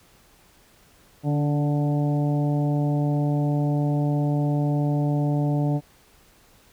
harmonic tone with a mistuned harmonic, 146.83 Hz, D3, in tune, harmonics 1 / 2 / 3 / 4 / 5 / 6, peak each -21 / -26 / -36 / -33 / -35 / -41 dBFS, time 1.23-5.81 s, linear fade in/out 50 ms, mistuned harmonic 2, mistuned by -23 cents, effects pink hiss -56 dBFS RMS until 6.72 s

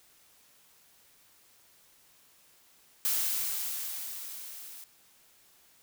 blue noise with level ramp, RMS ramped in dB -28 to -47 dBFS, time 3.05-4.84 s, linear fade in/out 0 ms, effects white hiss -62 dBFS RMS until 5.82 s

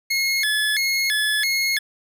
25% pulse tone with vibrato, 1926 Hz, B6, 44 cents flat, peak -15 dBFS, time 0.1-1.79 s, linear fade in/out 10 ms, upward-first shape square, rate 1.5 Hz, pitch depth 200 cents each way, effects none

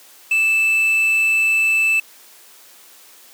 triangle tone with quantisation, 2637 Hz, E7, in tune, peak -12 dBFS, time 0.31-2 s, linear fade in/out 5 ms, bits 6, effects white hiss -46 dBFS RMS until 3.33 s + high-pass 300 Hz 12 dB/octave

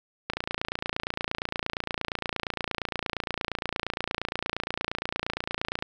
click train, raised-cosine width 0.3 ms, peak -12 dBFS, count 159, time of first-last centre 0.3-5.824 s, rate 28.6 Hz, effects none

